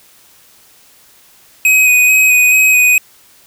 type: tone with vibrato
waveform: square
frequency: 2511 Hz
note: D#7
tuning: 15 cents sharp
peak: -7 dBFS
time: 1.65-2.98 s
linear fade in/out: 2 ms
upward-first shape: square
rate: 2.3 Hz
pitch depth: 14 cents each way
effects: white hiss -46 dBFS RMS until 3.46 s